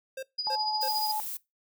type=tone bursts; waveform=square; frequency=530 Hz; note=C5; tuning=22 cents sharp; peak=-35 dBFS; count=3; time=0.17-0.884 s; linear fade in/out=5 ms; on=58 ms; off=270 ms
type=tone with tremolo; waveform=sine; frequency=4930 Hz; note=D#8; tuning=17 cents flat; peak=-26 dBFS; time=0.38-1.12 s; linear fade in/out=10 ms; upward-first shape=triangle; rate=14 Hz; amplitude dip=75%
type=tone; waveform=sine; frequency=855 Hz; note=A5; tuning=50 cents flat; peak=-29 dBFS; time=0.47-1.2 s; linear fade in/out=0 ms
type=noise; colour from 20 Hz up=violet; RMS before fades=-36 dBFS; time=0.81-1.37 s; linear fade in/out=5 ms
effects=noise-tail reverb RT60 0.2 s tail -21 dB re dry